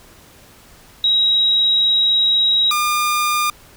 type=tone pair in turn; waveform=sine / sawtooth; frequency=3831 / 1206.7 Hz; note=A#7 / D6; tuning=+47 / +47 cents; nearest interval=octave + minor sixth; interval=2000 cents; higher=first; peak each=-12 dBFS; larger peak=neither; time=1.04-2.71 / 2.71-3.5 s; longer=first; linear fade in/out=2 ms; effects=pink hiss -46 dBFS RMS until 3.76 s